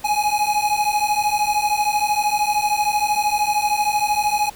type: beating tone pair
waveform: square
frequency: 830.6 / 843.6 Hz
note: G#5 / G#5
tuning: 0 / +27 cents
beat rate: 13 Hz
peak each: -21 dBFS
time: 0.04-4.5 s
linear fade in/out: 10 ms
effects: pink hiss -43 dBFS RMS until 4.55 s